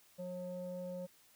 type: tone with low-pass filter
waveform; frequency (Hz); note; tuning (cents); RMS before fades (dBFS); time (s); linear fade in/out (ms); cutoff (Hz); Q
square; 180.4; F#3; -44; -43; 0.18-1.07; 20; 590; 5.9
effects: white hiss -66 dBFS RMS until 1.35 s